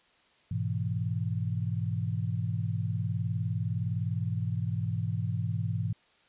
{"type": "chord", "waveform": "sine", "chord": "E major", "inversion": "first", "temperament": "equal", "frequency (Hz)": [103.83, 123.47, 164.81], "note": ["G#2", "B2", "E3"], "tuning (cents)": [0, 0, 0], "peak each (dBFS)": [-31, -33, -34], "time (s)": [0.51, 5.93], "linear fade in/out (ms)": 5, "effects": ["white hiss -64 dBFS RMS until 6.28 s", "resampled to 8000 Hz"]}